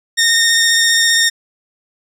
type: tone with vibrato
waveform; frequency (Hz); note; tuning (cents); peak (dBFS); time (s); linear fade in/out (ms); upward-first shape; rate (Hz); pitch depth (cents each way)
15% pulse; 1838; A#6; -25; -4; 0.17-1.3; 20; triangle; 15; 15
effects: resampled to 32000 Hz